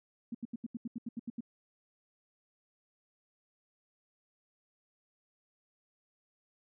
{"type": "tone bursts", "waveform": "sine", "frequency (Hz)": 233.1, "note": "A#3", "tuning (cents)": 0, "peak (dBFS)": -35, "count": 11, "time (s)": [0.32, 1.407], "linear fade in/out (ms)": 5, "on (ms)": 27, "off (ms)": 79, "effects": []}